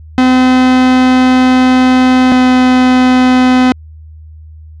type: tone pair in turn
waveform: 45% pulse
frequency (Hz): 255.7 / 254.1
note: C4 / B3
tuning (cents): -40 / +49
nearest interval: unison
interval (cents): 11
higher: first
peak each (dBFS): -5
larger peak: neither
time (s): 0.18-2.32 / 2.32-3.72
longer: first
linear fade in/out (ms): 0
effects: added 78 Hz sine -30 dBFS peak until 4.8 s + low-pass 4000 Hz 12 dB/octave